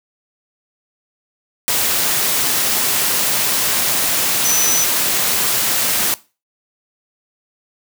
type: tone in noise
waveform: sine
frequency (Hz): 6000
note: F#8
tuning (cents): +23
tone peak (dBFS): -15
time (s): 4.45-4.84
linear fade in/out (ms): 0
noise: white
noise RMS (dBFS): -17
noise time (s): 1.68-6.14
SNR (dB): -1
effects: noise-tail reverb RT60 0.3 s tail -19 dB re dry + high-pass 100 Hz 12 dB/octave